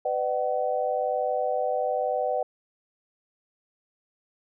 sine tone cluster, 504 / 605 / 757 Hz, B4 / D#5 / F#5, +35 / -49 / +39 cents, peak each -28 dBFS, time 0.05-2.43 s, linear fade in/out 5 ms, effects none

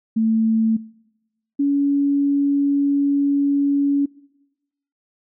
sine tone pair in turn, 222.6 / 282.3 Hz, A3 / C#4, +20 / +32 cents, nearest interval major third, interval 412 cents, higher second, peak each -15 dBFS, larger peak neither, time 0.16-0.77 / 1.59-4.06 s, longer second, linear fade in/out 10 ms, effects noise-tail reverb RT60 1.0 s tail -23 dB re dry

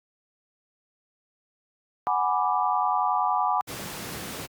sine chord, G# half-diminished seventh, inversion third, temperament equal, 740 / 830.6 / 987.8 / 1174.7 Hz, F#5 / G#5 / B5 / D6, 0 / 0 / 0 / 0 cents, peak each -27 dBFS, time 2.07-3.61 s, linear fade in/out 0 ms
pink noise, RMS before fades -35 dBFS, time 3.67-4.47 s, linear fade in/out 20 ms
effects high-pass 100 Hz 12 dB/octave + Opus 48 kbps

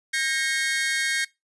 sawtooth tone cluster, 1605 / 1869 / 2185 Hz, G6 / A#6 / C#7, +40 / +4 / -26 cents, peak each -24 dBFS, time 0.13-1.25 s, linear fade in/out 10 ms, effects noise-tail reverb RT60 0.2 s tail -21 dB re dry + resampled to 24000 Hz

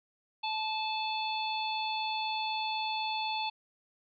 harmonic tone, 872 Hz, A5, 16 cents flat, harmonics 1 / 3 / 4 / 5, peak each -33 / -38 / -39 / -40 dBFS, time 0.43-3.5 s, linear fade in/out 10 ms, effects none

